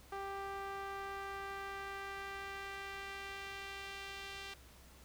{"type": "tone with band-pass filter sweep", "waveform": "sawtooth", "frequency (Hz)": 393.4, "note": "G4", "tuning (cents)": 6, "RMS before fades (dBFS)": -45, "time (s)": [0.12, 4.54], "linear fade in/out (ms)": 5, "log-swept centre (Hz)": [960, 3100], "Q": 1.2, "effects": ["added 64 Hz sine -60 dBFS peak until 5.04 s", "pink hiss -61 dBFS RMS until 5.04 s"]}